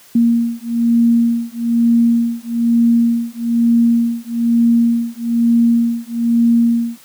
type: beating tone pair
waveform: sine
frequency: 233.1 / 234.2 Hz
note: A#3 / A#3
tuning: 0 / +8 cents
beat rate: 1.1 Hz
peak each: -14 dBFS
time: 0.15-6.98 s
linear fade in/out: 5 ms
effects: white hiss -45 dBFS RMS until 7.04 s + high-pass 100 Hz 12 dB/octave